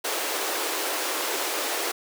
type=high-pass noise; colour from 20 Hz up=pink; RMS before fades=-28 dBFS; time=0.04-1.92 s; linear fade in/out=10 ms; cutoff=320 Hz; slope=48 dB/octave; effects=none